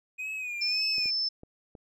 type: tone with vibrato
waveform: triangle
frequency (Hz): 2481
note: D#7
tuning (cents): -6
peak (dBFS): -31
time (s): 0.18-1.11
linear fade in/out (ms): 20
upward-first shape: sine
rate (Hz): 1.8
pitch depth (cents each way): 67
type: tone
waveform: sine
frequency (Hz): 5274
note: E8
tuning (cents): 0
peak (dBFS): -26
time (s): 0.61-1.29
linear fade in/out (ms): 10
type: clicks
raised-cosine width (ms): 2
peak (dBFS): -33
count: 4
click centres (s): 0.982 / 1.058 / 1.434 / 1.752
effects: none